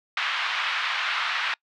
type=band-pass noise; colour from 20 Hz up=pink; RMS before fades=-27 dBFS; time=0.17-1.54 s; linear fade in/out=2 ms; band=1100 to 3600 Hz; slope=24 dB/octave; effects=noise-tail reverb RT60 0.1 s tail -26 dB re dry